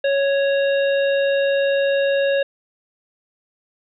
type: harmonic tone with a mistuned harmonic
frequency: 554.4 Hz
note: C#5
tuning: in tune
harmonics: 1 / 3 / 5 / 7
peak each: -16 / -26 / -30 / -33 dBFS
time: 0.04-2.43 s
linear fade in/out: 5 ms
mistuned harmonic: 7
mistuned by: -67 cents
effects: none